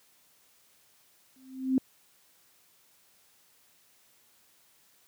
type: tone with exponential growth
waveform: sine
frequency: 261.6 Hz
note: C4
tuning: in tune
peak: -19 dBFS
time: 1.36-1.78 s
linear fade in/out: 1 ms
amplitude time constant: 91 ms
effects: white hiss -64 dBFS RMS until 5.07 s + high-pass 80 Hz 12 dB/octave